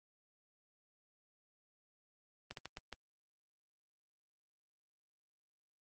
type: slowing click train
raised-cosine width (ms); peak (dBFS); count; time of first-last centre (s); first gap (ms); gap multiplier
0.2; -26; 5; 2.51-2.927; 62; 1.36
effects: high-pass 80 Hz 12 dB/octave + Opus 24 kbps